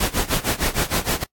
pink noise with tremolo, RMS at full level -19 dBFS, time 0-1.24 s, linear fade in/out 5 ms, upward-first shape sine, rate 6.5 Hz, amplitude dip 90%, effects noise-tail reverb RT60 0.1 s tail -24 dB re dry + AAC 64 kbps

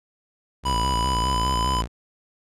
sawtooth tone with vibrato, 61.3 Hz, B1, 12 cents flat, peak -20 dBFS, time 0.63-1.88 s, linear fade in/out 50 ms, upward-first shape square, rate 4.9 Hz, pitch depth 150 cents each way
square tone with pitch glide, 987.8 to 1005.1 Hz, B5 to B5, 0 to +30 cents, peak -23 dBFS, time 0.65-1.82 s, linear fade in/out 10 ms, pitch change +30 cents, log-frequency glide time 0.9-1.55 s
effects low-pass 9000 Hz 12 dB/octave

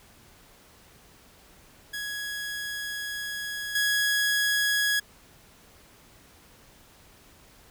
sawtooth tone with level steps, 1668 Hz, G#6, 7 cents sharp, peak -28 / -19 dBFS, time 1.93-5 s, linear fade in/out 10 ms, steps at 3.75 s, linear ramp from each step 5 ms, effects pink hiss -55 dBFS RMS until 7.7 s

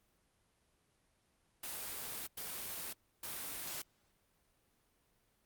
white noise bursts at uneven times, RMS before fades -43 dBFS, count 3, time 1.63-2.27 / 2.37-2.93 / 3.23-3.82 s, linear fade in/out 5 ms, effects pink hiss -75 dBFS RMS until 5.45 s + Opus 32 kbps

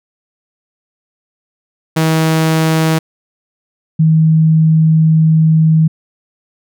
sawtooth / sine tone pair in turn, 160 / 159.08 Hz, D#3 / D#3, +49 / +39 cents, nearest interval unison, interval 10 cents, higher first, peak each -6 dBFS, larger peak neither, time 1.96-2.99 / 3.99-5.88 s, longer second, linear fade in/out 10 ms, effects none

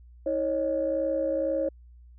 sine tone cluster, 320.9 / 548 / 610 Hz, E4 / C#5 / D#5, -46 / -20 / -34 cents, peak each -31 / -25 / -33 dBFS, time 0.26-1.69 s, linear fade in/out 5 ms, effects tanh soft clip ceiling -16 dBFS + added 60 Hz sine -48 dBFS peak until 2.18 s

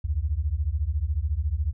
sine beating tone pair, 67.9 / 81.9 Hz, C#2 / E2, -35 / -11 cents, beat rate 14 Hz, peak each -26 dBFS, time 0.04-1.73 s, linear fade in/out 10 ms, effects none

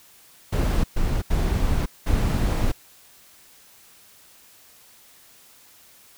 brown noise bursts at uneven times, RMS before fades -21 dBFS, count 4, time 0.52-0.84 / 0.96-1.22 / 1.3-1.86 / 2.06-2.72 s, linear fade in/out 10 ms, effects white hiss -52 dBFS RMS until 6.17 s

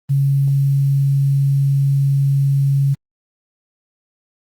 sine tone with quantisation, 138.59 Hz, C#3, in tune, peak -12 dBFS, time 0.09-2.95 s, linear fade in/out 20 ms, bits 7, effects Opus 32 kbps

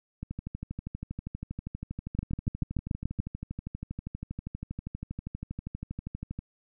two click trains, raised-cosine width 5 ms, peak -23 / -16 dBFS, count 78 / 8, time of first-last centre 0.23-6.39 / 2.19-3.2 s, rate 12.5 / 6.93 Hz, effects none

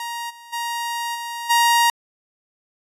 sawtooth tone with level steps, 940 Hz, A#5, 14 cents sharp, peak -23 / -37 / -20 / -24 / -10 dBFS, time 0-1.9 s, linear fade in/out 2 ms, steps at 0.29 / 0.52 / 1.14 / 1.49 s, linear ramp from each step 20 ms, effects resampled to 32000 Hz

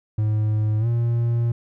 triangle tone with pitch glide, 107.3 to 117.69 Hz, A2 to A#2, -43 to +17 cents, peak -16 dBFS, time 0.18-1.52 s, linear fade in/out 5 ms, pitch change +160 cents, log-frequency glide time 0.79-0.87 s, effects none

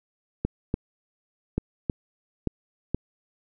clicks, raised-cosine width 3 ms, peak -11 dBFS, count 6, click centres 0.45 / 0.741 / 1.58 / 1.898 / 2.473 / 2.946 s, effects none

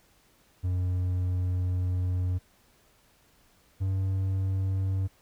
triangle tone pair in turn, 90.8 / 95.5 Hz, F#2 / G2, -32 / -45 cents, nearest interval minor second, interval 87 cents, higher second, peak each -23 dBFS, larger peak neither, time 0.63-2.39 / 3.8-5.08 s, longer first, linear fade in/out 20 ms, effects pink hiss -63 dBFS RMS until 5.21 s

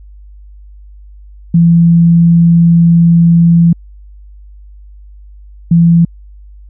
sine tone bursts at uneven times, 168.8 Hz, E3, 41 cents sharp, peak -3 dBFS, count 2, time 1.54-3.73 / 5.71-6.05 s, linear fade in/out 5 ms, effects added 50 Hz sine -32 dBFS peak until 6.69 s

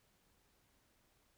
silence, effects pink hiss -74 dBFS RMS until 1.37 s

